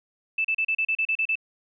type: tone bursts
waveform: sine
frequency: 2637 Hz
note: E7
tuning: in tune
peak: -21 dBFS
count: 10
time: 0.38-1.355 s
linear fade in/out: 5 ms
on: 66 ms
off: 35 ms
effects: none